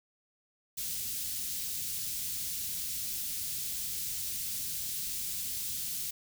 white band-stop noise, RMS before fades -36 dBFS, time 0.77-6.11 s, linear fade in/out 10 ms, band 160 to 3900 Hz, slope 12 dB/octave, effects none

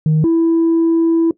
sine tone pair in turn, 155.56 / 330.4 Hz, D#3 / E4, 0 / +4 cents, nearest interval octave + minor second, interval 1304 cents, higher second, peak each -8 dBFS, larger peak neither, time 0.06-0.24 / 0.24-1.31 s, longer second, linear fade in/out 2 ms, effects noise-tail reverb RT60 0.1 s tail -18 dB re dry + tanh soft clip ceiling -8 dBFS

